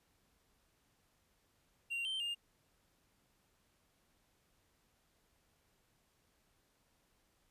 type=tone with pitch steps; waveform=triangle; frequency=2764 / 3118 / 2815 Hz; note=F7 / G7 / F7; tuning=-19 / -10 / +13 cents; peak=-35 dBFS; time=1.9-2.35 s; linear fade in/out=20 ms; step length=150 ms; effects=pink hiss -75 dBFS RMS until 7.5 s + resampled to 32000 Hz